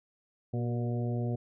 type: harmonic tone with a mistuned harmonic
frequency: 119.6 Hz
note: A#2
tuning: 45 cents sharp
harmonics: 1 / 2 / 3 / 4 / 5 / 6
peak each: -30 / -36 / -40 / -42 / -44 / -46 dBFS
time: 0.53-1.36 s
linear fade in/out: 10 ms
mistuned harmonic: 3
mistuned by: +37 cents
effects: none